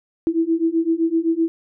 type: beating tone pair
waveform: sine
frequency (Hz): 324.7 / 332.5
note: E4 / E4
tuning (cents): -26 / +15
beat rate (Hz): 7.8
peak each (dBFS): -20 / -19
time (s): 0.27-1.48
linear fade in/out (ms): 0
effects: none